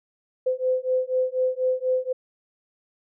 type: beating tone pair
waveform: sine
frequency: 510 / 514.1 Hz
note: C5 / C5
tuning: -44 / -31 cents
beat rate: 4.1 Hz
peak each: -24 dBFS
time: 0.46-2.13 s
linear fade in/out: 10 ms
effects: none